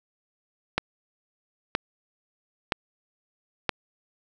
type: click train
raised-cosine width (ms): 0.3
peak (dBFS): -6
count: 4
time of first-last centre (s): 0.78-3.693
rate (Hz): 1.03
effects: none